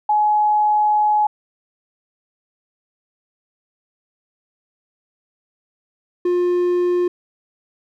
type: tone pair in turn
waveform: sine / triangle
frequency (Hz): 844 / 354.9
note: G#5 / F4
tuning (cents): +28 / +28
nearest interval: octave + minor third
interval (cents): 1500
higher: first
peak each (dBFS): -13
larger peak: neither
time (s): 0.09-1.27 / 6.25-7.08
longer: first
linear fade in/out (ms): 5
effects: none